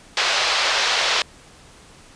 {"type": "band-pass noise", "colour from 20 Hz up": "white", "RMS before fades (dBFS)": -20, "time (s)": [0.17, 1.22], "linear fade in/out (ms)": 2, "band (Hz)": [490, 4800], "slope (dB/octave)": 24, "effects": ["pink hiss -47 dBFS RMS until 2.15 s", "resampled to 22050 Hz"]}